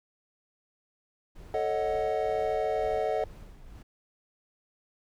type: noise with tremolo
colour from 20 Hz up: brown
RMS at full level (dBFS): -45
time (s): 1.35-3.83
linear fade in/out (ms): 10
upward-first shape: sine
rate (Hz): 2.1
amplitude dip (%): 50
type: chord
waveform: triangle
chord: D# half-diminished seventh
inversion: second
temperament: equal with one note detuned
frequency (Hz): 440 / 554.4 / 626.9 / 740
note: A4 / C#5 / D#5 / F#5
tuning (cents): 0 / 0 / +13 / 0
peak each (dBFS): -29 / -32 / -29 / -30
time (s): 1.54-3.24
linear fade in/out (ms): 2
effects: none